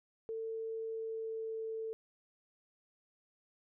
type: tone with pitch glide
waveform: sine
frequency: 447.8 to 445 Hz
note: A4 to A4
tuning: +30 to +20 cents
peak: -37 dBFS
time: 0.29-1.93 s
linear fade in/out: 0 ms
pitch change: -10 cents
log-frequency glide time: 0.83-1.6 s
effects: none